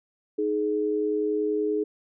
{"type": "tone pair together", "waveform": "sine", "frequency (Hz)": [311.1, 421.6], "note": ["D#4", "G#4"], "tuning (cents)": [0, 26], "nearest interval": "perfect fourth", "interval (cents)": 526, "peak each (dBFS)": [-28, -24], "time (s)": [0.38, 1.84], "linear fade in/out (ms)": 10, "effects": []}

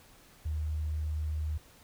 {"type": "tone", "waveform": "sine", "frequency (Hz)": 76.9, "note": "D#2", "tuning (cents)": -20, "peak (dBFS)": -30, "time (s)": [0.45, 1.58], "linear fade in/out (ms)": 10, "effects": ["pink hiss -58 dBFS RMS until 1.83 s"]}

